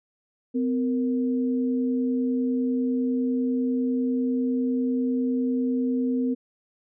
sine tone pair together, 254.9 / 465 Hz, C4 / A#4, -45 / -4 cents, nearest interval minor seventh, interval 1041 cents, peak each -22 / -31 dBFS, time 0.54-6.35 s, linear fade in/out 20 ms, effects none

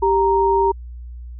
sine tone pair together, 392 / 932.3 Hz, G4 / A#5, 0 / 0 cents, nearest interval octave + minor third, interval 1500 cents, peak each -16 dBFS, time 0.02-0.72 s, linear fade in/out 10 ms, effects added 60 Hz sine -31 dBFS peak until 1.39 s

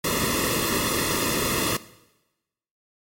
pink noise with comb filter, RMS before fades -24 dBFS, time 0.04-1.77 s, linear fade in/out 5 ms, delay 1.3 ms, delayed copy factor -1, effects noise-tail reverb RT60 1.0 s tail -18 dB re dry + MP3 64 kbps

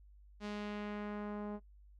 sawtooth tone with low-pass filter sweep, 207.7 Hz, G#3, in tune, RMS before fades -42 dBFS, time 0.4-1.6 s, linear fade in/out 50 ms, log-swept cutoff 5100 to 840 Hz, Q 0.99, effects noise-tail reverb RT60 0.1 s tail -20 dB re dry + added 50 Hz sine -57 dBFS peak until 1.99 s

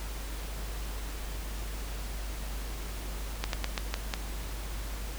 slowing click train, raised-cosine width 0.2 ms, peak -12 dBFS, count 6, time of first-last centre 3.44-4.138 s, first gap 92 ms, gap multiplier 1.21, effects added 50 Hz sine -35 dBFS peak until 5.18 s + pink hiss -43 dBFS RMS until 5.18 s

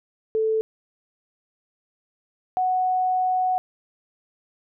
sine tone pair in turn, 440 / 740 Hz, A4 / F#5, 0 / 0 cents, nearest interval major sixth, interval 900 cents, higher second, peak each -19 dBFS, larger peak neither, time 0.35-0.61 / 2.57-3.58 s, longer second, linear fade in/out 0 ms, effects none

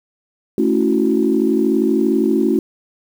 sine chord, F# minor seventh, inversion first, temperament equal, 220 / 277.2 / 329.6 / 370 Hz, A3 / C#4 / E4 / F#4, 0 / 0 / 0 / 0 cents, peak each -18 dBFS, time 0.58-2.59 s, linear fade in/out 2 ms, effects tanh soft clip ceiling -2 dBFS + 7-bit

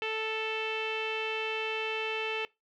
sawtooth tone with low-pass filter, 440 Hz, A4, in tune, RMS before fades -33 dBFS, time 0.02-2.45 s, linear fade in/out 0 ms, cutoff 2800 Hz, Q 6.8, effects noise-tail reverb RT60 0.2 s tail -22 dB re dry

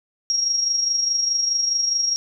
sine tone with amplitude modulation, 5600 Hz, F8, 4 cents sharp, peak -16 dBFS, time 0.3-2.16 s, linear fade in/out 0 ms, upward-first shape sine, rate 24.8 Hz, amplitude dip 50%, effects none

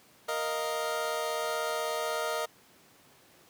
25% pulse chord, Bb suspended fourth, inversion none, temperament equal, 466.2 / 622.3 / 698.5 Hz, Bb4 / Eb5 / F5, 0 / 0 / 0 cents, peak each -31 / -29 / -34 dBFS, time 0.28-2.46 s, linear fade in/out 10 ms, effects pink hiss -59 dBFS RMS until 3.49 s + high-pass 150 Hz 12 dB/octave

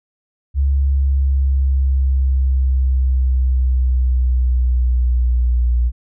sine exponential sweep, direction down, 69.2 to 59.9 Hz, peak -12 dBFS, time 0.54-5.92 s, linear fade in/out 50 ms, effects none

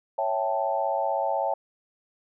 sine chord, A dominant seventh, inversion first, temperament equal, 554.4 / 659.3 / 784 / 880 Hz, C#5 / E5 / G5 / A5, 0 / 0 / 0 / 0 cents, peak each -29 dBFS, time 0.18-1.54 s, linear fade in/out 5 ms, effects none

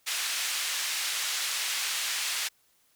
pink band-pass noise, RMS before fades -31 dBFS, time 0.06-2.49 s, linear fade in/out 20 ms, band 2100 to 10000 Hz, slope 12 dB/octave, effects white hiss -67 dBFS RMS until 2.95 s

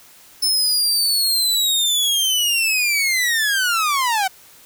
sawtooth linear sweep, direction down, 5274 to 738 Hz, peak -13 dBFS, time 0.42-4.28 s, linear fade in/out 10 ms, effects white hiss -47 dBFS RMS until 4.65 s

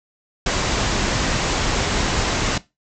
pink low-pass noise, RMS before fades -21 dBFS, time 0.46-2.58 s, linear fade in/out 5 ms, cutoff 7600 Hz, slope 96 dB/octave, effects noise-tail reverb RT60 0.2 s tail -17 dB re dry

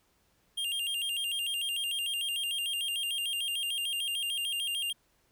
square tone with vibrato, 3000 Hz, F#7, 23 cents sharp, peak -31 dBFS, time 0.57-4.93 s, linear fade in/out 10 ms, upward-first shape square, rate 6.7 Hz, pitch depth 120 cents each way, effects pink hiss -70 dBFS RMS until 5.31 s

